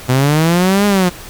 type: linear two-way sweep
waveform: sawtooth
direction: up then down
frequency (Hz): 123.47 to 207.3 to 174.6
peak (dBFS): -6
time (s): 0.08-1.1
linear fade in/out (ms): 20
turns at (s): 0.86
effects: pink hiss -33 dBFS RMS until 1.29 s